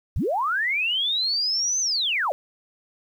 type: linear two-way sweep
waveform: sine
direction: up then down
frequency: 37.93 to 6272 to 498 Hz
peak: -21 dBFS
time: 0.16-2.32 s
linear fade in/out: 0 ms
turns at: 1.8 s
effects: 9-bit

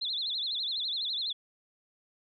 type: tone with vibrato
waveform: sine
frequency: 3790 Hz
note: A#7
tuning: 28 cents sharp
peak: -30 dBFS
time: 0.01-1.33 s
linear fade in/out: 10 ms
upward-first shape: sine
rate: 12 Hz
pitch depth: 190 cents each way
effects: none

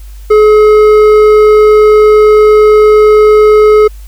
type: tone with hard clipping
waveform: sine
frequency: 425.6 Hz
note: G#4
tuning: 42 cents sharp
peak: -3 dBFS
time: 0.3-3.88 s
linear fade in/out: 10 ms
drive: 8 dB
effects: added 50 Hz sine -25 dBFS peak until 4.07 s + white hiss -43 dBFS RMS until 4.07 s

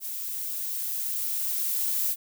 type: noise with level ramp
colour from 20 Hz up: violet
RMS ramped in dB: -34 to -26 dBFS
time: 0-2.16 s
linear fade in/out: 50 ms
effects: none

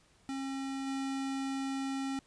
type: tone with level steps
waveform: square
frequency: 270 Hz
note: C#4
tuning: 45 cents flat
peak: -36 / -34 dBFS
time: 0.29-2.19 s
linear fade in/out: 0 ms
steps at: 0.86 s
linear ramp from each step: 20 ms
effects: pink hiss -66 dBFS RMS until 2.26 s + resampled to 22050 Hz

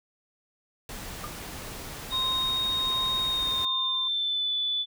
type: noise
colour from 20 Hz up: pink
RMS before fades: -39 dBFS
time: 0.89-3.65 s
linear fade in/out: 2 ms
type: tone with exponential decay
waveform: sine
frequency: 1208 Hz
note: D6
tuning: 48 cents sharp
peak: -30 dBFS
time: 1.24-1.32 s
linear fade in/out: 1 ms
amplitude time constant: 17 ms
type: tone with pitch glide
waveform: sine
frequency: 3729 to 3479 Hz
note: A#7 to A7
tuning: 0 to -20 cents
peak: -25 dBFS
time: 2.1-4.86 s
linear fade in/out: 50 ms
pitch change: -120 cents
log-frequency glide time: 3.26-4.53 s
type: tone with tremolo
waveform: sine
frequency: 1042 Hz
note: C6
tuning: 7 cents flat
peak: -32 dBFS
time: 2.12-4.08 s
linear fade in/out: 5 ms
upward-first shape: sine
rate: 1.4 Hz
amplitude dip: 50%
effects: none

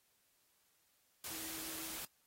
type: tone in noise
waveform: sine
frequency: 321.2 Hz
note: E4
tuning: 45 cents flat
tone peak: -54 dBFS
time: 1.31-1.97 s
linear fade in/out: 2 ms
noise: white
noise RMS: -45 dBFS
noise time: 1.24-2.05 s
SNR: -12 dB
effects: white hiss -75 dBFS RMS until 2.26 s + AAC 48 kbps

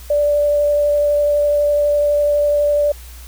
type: tone with vibrato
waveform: sine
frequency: 585 Hz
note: D5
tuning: 7 cents flat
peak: -12 dBFS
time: 0.1-2.92 s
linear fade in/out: 5 ms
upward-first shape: sine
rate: 12 Hz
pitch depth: 8 cents each way
effects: added 60 Hz sine -34 dBFS peak until 3.27 s + white hiss -42 dBFS RMS until 3.27 s

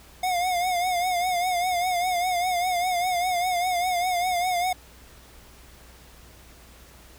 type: tone with vibrato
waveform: square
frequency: 719 Hz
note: F#5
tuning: 50 cents flat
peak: -23 dBFS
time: 0.23-4.73 s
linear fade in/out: 5 ms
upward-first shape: triangle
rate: 5 Hz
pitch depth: 77 cents each way
effects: added 60 Hz sine -51 dBFS peak until 7.18 s + pink hiss -51 dBFS RMS until 7.18 s

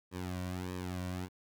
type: tone with flanger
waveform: sawtooth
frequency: 91 Hz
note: F#2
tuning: 28 cents flat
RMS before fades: -39 dBFS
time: 0.11-1.29 s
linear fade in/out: 50 ms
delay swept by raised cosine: 1.4 to 2.4 ms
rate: 1.6 Hz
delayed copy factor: -0.85
effects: 12-bit

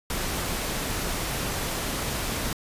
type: noise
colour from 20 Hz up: pink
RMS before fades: -29 dBFS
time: 0.1-2.53 s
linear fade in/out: 2 ms
effects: resampled to 32000 Hz

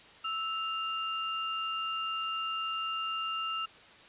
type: tone pair together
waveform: sine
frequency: 1314 / 2798 Hz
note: E6 / F7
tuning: -6 / +3 cents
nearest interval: octave + minor second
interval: 1309 cents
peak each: -34 / -35 dBFS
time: 0.24-3.66 s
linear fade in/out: 10 ms
effects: white hiss -54 dBFS RMS until 4.08 s + resampled to 8000 Hz

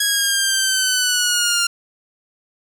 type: linear sweep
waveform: 10% pulse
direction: down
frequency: 1661.2 to 1391 Hz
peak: -7 dBFS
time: 0-1.67 s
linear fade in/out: 5 ms
effects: none

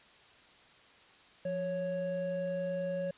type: tone pair together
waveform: triangle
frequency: 174.63 / 554.4 Hz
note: F3 / C#5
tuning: 0 / 0 cents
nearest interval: octave + minor sixth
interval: 2000 cents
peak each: -37 / -31 dBFS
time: 1.45-3.11 s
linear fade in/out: 5 ms
effects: white hiss -59 dBFS RMS until 3.17 s + resampled to 8000 Hz

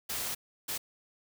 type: noise bursts at uneven times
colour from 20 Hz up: white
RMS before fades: -35 dBFS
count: 2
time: 0.09-0.35 / 0.68-0.78 s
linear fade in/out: 10 ms
effects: none

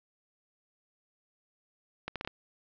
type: accelerating click train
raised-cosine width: 0.3 ms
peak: -19 dBFS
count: 5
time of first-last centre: 2.08-2.275 s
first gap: 77 ms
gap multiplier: 0.7
effects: low-pass 5000 Hz 12 dB/octave

